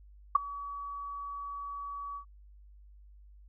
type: tone with ADSR envelope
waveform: sine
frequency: 1137 Hz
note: C#6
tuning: 44 cents sharp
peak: -15 dBFS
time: 0.35-2.25 s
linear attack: 6 ms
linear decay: 11 ms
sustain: -22 dB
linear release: 91 ms
effects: added 50 Hz sine -52 dBFS peak until 3.48 s